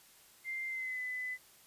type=tone with pitch glide; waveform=sine; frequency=2093 to 2007 Hz; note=C7 to B6; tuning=0 to +27 cents; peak=-36 dBFS; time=0.44-1.38 s; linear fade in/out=50 ms; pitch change=-73 cents; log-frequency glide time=0.67-1 s; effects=white hiss -61 dBFS RMS until 1.66 s + resampled to 32000 Hz